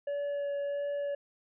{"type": "tone with vibrato", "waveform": "triangle", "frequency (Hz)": 570, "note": "C#5", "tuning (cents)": 48, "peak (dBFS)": -29, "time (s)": [0.07, 1.15], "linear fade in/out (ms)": 5, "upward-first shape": "sine", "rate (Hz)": 1.5, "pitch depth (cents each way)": 9, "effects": ["resampled to 8000 Hz"]}